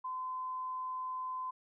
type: tone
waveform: sine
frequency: 1025 Hz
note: C6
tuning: 36 cents flat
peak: -36 dBFS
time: 0.04-1.51 s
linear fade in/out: 10 ms
effects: none